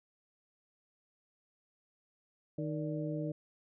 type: harmonic tone with a mistuned harmonic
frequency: 154.6 Hz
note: D#3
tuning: 11 cents flat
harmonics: 1 / 2 / 3 / 4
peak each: -37 / -38 / -44 / -42 dBFS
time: 2.58-3.32 s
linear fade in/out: 5 ms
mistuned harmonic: 4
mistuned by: -97 cents
effects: none